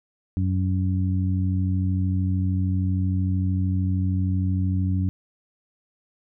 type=harmonic tone; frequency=93.1 Hz; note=F#2; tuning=11 cents sharp; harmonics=1 / 2 / 3; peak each=-21 / -27 / -31 dBFS; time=0.37-5.09 s; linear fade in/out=0 ms; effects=none